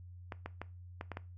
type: clicks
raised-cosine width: 0.5 ms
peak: -25 dBFS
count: 6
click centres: 0.322 / 0.46 / 0.616 / 1.011 / 1.117 / 1.171 s
effects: noise-tail reverb RT60 0.3 s tail -19 dB re dry + added 89 Hz sine -48 dBFS peak until 1.37 s